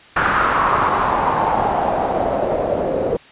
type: noise with low-pass filter sweep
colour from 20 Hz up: white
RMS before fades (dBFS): -18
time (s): 0.16-3.17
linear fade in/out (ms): 5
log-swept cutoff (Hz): 1400 to 490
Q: 3.7
effects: white hiss -44 dBFS RMS until 3.31 s + resampled to 8000 Hz